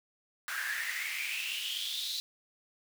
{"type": "noise with high-pass filter sweep", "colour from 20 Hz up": "pink", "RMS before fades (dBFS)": -36, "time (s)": [0.48, 2.2], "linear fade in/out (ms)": 0, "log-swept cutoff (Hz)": [1500, 4100], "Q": 7.6, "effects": []}